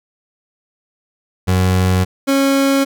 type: tone pair in turn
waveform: 30% pulse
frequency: 92.5 / 274.1 Hz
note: F#2 / C#4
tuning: 0 / -19 cents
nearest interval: octave + perfect fifth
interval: 1881 cents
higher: second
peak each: -9 dBFS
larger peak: neither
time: 1.47-2.05 / 2.27-2.85 s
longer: neither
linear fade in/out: 20 ms
effects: none